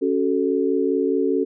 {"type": "chord", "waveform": "sine", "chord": "F# minor", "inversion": "second", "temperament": "equal with one note detuned", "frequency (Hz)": [277.2, 375.2, 440], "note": ["C#4", "F#4", "A4"], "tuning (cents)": [0, 24, 0], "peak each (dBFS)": -22, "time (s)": [0.01, 1.45], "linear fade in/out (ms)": 20, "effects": []}